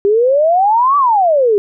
sine exponential two-way sweep, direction up then down, 393.3 to 1171 to 393.3 Hz, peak -8 dBFS, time 0.05-1.58 s, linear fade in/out 0 ms, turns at 0.97 s, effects none

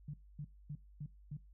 sine tone bursts, 146.83 Hz, D3, in tune, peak -40 dBFS, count 5, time 0.08-1.37 s, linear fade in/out 5 ms, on 58 ms, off 250 ms, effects noise-tail reverb RT60 0.2 s tail -19 dB re dry + added 50 Hz sine -57 dBFS peak until 1.53 s

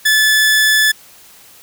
sawtooth tone, 1733 Hz, A6, 27 cents flat, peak -6 dBFS, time 0.05-0.92 s, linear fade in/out 10 ms, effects white hiss -43 dBFS RMS until 1.62 s

